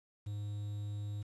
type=tone with quantisation; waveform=triangle; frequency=103.2 Hz; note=G#2; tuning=10 cents flat; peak=-35 dBFS; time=0.26-1.23 s; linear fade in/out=10 ms; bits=10; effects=resampled to 24000 Hz